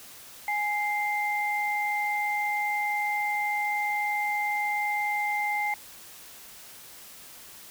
sine tone pair together, 830.6 / 2093 Hz, G#5 / C7, 0 / 0 cents, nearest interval octave + major third, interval 1600 cents, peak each -28 dBFS, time 0.48-5.74 s, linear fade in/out 2 ms, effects white hiss -47 dBFS RMS until 7.7 s

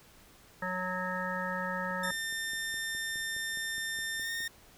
harmonic tone, 183.7 Hz, F#3, 12 cents flat, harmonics 1 / 3 / 5 / 7 / 9 / 10, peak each -39 / -39 / -39 / -39 / -39 / -39 dBFS, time 0.62-2.11 s, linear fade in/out 5 ms
click train, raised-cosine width 2 ms, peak -39 dBFS, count 13, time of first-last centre 1.91-4.405 s, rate 4.81 Hz
sawtooth tone with pitch glide, 1800 to 1830.4 Hz, A6 to A#6, +39 to -32 cents, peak -30 dBFS, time 2.03-4.48 s, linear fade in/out 5 ms, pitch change +29 cents, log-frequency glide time 4.2-4.3 s
effects pink hiss -58 dBFS RMS until 4.77 s

